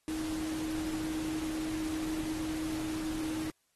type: tone in noise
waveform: sine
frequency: 314.6 Hz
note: D#4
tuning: 19 cents sharp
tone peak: -33 dBFS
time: 0.08-3.5 s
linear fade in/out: 0 ms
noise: pink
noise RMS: -43 dBFS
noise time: 0.08-3.5 s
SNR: +7 dB
effects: white hiss -75 dBFS RMS until 3.75 s + AAC 32 kbps